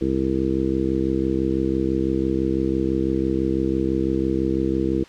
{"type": "harmonic tone", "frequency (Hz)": 66, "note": "C2", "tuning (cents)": 16, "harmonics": [1, 2, 3, 4, 5, 6, 7], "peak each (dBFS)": [-29, -31, -27, -28, -22, -29, -29], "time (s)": [0.01, 5.04], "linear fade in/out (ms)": 5, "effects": ["white hiss -46 dBFS RMS until 5.08 s", "low-pass 4000 Hz 12 dB/octave"]}